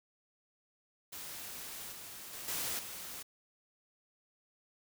white noise with level steps, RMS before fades -45 / -48 / -45 / -37 / -45 dBFS, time 1.12-3.23 s, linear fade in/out 10 ms, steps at 1.92 / 2.33 / 2.48 / 2.79 s, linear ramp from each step 2 ms, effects none

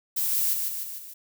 violet noise with echo, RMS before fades -26 dBFS, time 0.16-0.54 s, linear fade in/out 10 ms, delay 150 ms, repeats 4, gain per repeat -4 dB, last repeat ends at 1.14 s, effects none

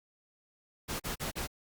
pink noise bursts, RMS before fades -36 dBFS, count 4, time 0.88-1.474 s, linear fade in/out 20 ms, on 120 ms, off 38 ms, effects Opus 48 kbps

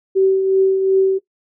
sine tone with tremolo, 383.5 Hz, G4, 38 cents flat, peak -9 dBFS, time 0.15-1.19 s, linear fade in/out 20 ms, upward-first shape triangle, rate 2.7 Hz, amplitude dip 50%, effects noise-tail reverb RT60 0.1 s tail -17 dB re dry

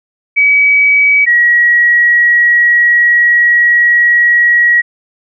sine tone pair in turn, 2277 / 1910.1 Hz, C#7 / A#6, +46 / +42 cents, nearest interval minor third, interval 304 cents, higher first, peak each -5 dBFS, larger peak neither, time 0.36-1.26 / 1.26-4.82 s, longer second, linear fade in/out 20 ms, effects none

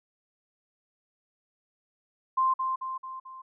sine tone with echo, 1046.5 Hz, C6, in tune, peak -21 dBFS, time 2.37-2.54 s, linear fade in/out 10 ms, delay 220 ms, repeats 4, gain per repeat -5 dB, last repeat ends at 3.42 s, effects none

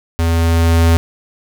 square tone with level ramp, 83.1 Hz, E2, 15 cents sharp, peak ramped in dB -13 to -8 dBFS, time 0.19-0.97 s, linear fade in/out 0 ms, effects none

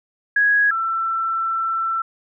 sine tone pair in turn, 1661.2 / 1338.8 Hz, G#6 / E6, 0 / +26 cents, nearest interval major third, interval 374 cents, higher first, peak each -13 / -19 dBFS, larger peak first, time 0.36-0.71 / 0.71-2.02 s, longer second, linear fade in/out 5 ms, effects none

